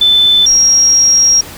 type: tone pair in turn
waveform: sine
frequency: 3520 / 5614 Hz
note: A7 / F8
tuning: 0 / +8 cents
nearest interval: minor sixth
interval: 808 cents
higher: second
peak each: -5 dBFS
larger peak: neither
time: 0.01-0.46 / 0.46-1.41 s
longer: second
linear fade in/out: 5 ms
effects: pink hiss -30 dBFS RMS until 1.57 s